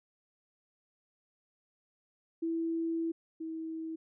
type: tone pair in turn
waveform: sine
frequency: 329.6 / 322.4 Hz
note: E4 / E4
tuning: 0 / -38 cents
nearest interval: unison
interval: 38 cents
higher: first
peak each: -30 / -36 dBFS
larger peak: first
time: 2.42-3.12 / 3.4-3.96 s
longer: first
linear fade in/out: 10 ms
effects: none